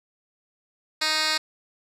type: tone with band-pass filter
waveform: 10% pulse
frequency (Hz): 311.1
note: D#4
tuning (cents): 0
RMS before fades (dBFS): -24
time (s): 1.01-1.38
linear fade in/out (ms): 10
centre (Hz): 4000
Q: 1.6
effects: none